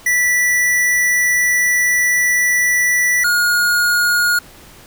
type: tone pair in turn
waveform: square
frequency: 1964 / 1434.2 Hz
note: B6 / F6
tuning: -10 / +46 cents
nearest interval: perfect fourth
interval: 544 cents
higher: first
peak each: -13 dBFS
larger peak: neither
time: 0.06-3.24 / 3.24-4.39 s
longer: first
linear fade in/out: 5 ms
effects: pink hiss -42 dBFS RMS until 4.86 s